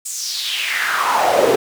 brown noise with high-pass filter sweep, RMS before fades -18 dBFS, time 0.05-1.56 s, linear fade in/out 10 ms, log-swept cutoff 8000 to 400 Hz, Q 4.3, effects none

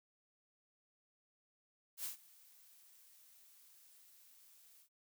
blue noise with ADSR envelope, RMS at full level -41 dBFS, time 1.97-4.89 s, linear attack 75 ms, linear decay 120 ms, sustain -23 dB, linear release 86 ms, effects none

